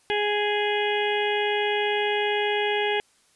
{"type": "harmonic tone", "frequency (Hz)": 415.3, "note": "G#4", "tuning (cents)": 0, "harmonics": [1, 2, 4, 5, 6, 7, 8], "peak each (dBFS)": [-25, -28, -31, -32, -33, -33, -34], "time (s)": [0.1, 3], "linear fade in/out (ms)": 0, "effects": ["white hiss -62 dBFS RMS until 3.35 s", "resampled to 24000 Hz"]}